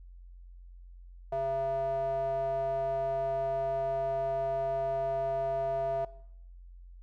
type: tone with band-pass filter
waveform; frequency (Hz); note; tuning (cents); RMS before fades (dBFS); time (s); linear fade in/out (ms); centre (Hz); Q
square; 134.7; C#3; -49; -32; 1.32-6.05; 5; 660; 5.9
effects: noise-tail reverb RT60 0.7 s tail -19 dB re dry + added 44 Hz sine -47 dBFS peak until 7.02 s